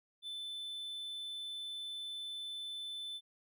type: tone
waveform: triangle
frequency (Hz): 3520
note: A7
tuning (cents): 0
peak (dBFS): -39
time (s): 0.22-3.21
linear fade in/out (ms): 50
effects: none